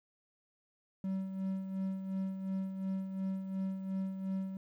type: tone with tremolo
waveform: triangle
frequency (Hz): 191.1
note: G3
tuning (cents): -44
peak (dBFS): -30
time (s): 1.04-4.57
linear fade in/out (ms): 2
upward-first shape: sine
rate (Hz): 2.8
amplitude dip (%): 55
effects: 12-bit